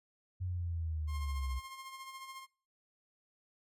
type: linear sweep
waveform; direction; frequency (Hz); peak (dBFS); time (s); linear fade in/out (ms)
sine; down; 92.5 to 62.9; -34; 0.4-1.6; 20
type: tone with tremolo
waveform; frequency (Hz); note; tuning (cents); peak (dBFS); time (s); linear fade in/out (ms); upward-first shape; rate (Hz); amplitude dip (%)
sawtooth; 1064; C6; +29; -40; 1.07-2.47; 50; sine; 14; 50
effects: noise-tail reverb RT60 0.4 s tail -23 dB re dry + resampled to 32000 Hz